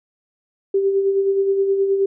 sine tone with tremolo, 392 Hz, G4, in tune, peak -13 dBFS, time 0.74-2.06 s, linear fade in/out 5 ms, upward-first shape sine, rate 9.5 Hz, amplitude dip 45%, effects none

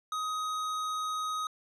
sine tone with tanh clipping, 1257 Hz, D#6, 17 cents sharp, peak -33 dBFS, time 0.12-1.47 s, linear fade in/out 2 ms, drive 18 dB, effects low-pass 10000 Hz 12 dB/octave

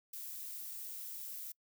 violet noise, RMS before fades -45 dBFS, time 0.13-1.52 s, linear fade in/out 5 ms, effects noise-tail reverb RT60 0.1 s tail -25 dB re dry

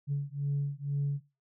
sine beating tone pair, 141 / 143.1 Hz, C#3 / D3, +30 / -45 cents, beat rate 2.1 Hz, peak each -31 dBFS, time 0.07-1.21 s, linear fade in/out 50 ms, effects noise-tail reverb RT60 0.3 s tail -21 dB re dry + tanh soft clip ceiling -24 dBFS

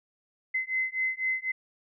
sine beating tone pair, 2049 / 2053 Hz, C7 / C7, -37 / -33 cents, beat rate 4 Hz, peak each -30 dBFS, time 0.54-1.52 s, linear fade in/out 10 ms, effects none

